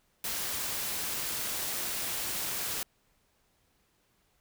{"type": "noise", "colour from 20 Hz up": "white", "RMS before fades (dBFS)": -34, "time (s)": [0.24, 2.83], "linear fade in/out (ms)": 2, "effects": ["pink hiss -71 dBFS RMS until 4.4 s"]}